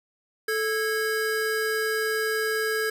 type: tone pair together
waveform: square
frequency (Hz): 437.7 / 1645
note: A4 / G#6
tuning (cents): -9 / -17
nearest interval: octave + major seventh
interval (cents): 2292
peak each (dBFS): -27 / -28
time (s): 0.48-2.9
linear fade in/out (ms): 5
effects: none